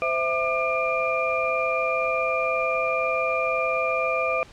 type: tone cluster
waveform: sine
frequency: 517 / 659 / 1197 / 2396 Hz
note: C5 / E5 / D6 / D7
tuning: -21 / -1 / +33 / +34 cents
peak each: -27 dBFS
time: 0.02-4.43 s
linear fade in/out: 0 ms
effects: pink hiss -49 dBFS RMS until 4.52 s + low-pass 6000 Hz 12 dB/octave